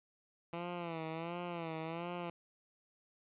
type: tone with vibrato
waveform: 10% pulse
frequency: 167.7 Hz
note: E3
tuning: 30 cents sharp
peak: -31 dBFS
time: 0.53-2.3 s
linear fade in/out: 2 ms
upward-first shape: sine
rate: 1.4 Hz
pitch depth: 86 cents each way
effects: resampled to 8000 Hz + 11-bit